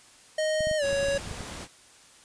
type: tone with pitch glide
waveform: square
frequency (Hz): 622.3 to 557.6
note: D#5 to C#5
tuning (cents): 0 to +10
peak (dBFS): -25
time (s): 0.38-1.18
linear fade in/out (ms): 5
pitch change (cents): -190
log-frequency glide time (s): 0.77-0.84
type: clicks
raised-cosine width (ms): 5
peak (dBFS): -25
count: 10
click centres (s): 0.607 / 0.671 / 0.713 / 0.93 / 1.029 / 1.085 / 1.149 / 1.275 / 1.313 / 1.407
type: noise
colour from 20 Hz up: pink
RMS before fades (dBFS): -39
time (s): 0.81-1.68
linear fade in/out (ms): 50
effects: white hiss -54 dBFS RMS until 2.24 s + resampled to 22050 Hz